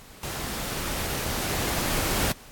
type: noise with level ramp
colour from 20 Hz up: pink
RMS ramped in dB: -33 to -25 dBFS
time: 0.23-2.32 s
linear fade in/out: 2 ms
effects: pink hiss -48 dBFS RMS until 2.51 s + AAC 64 kbps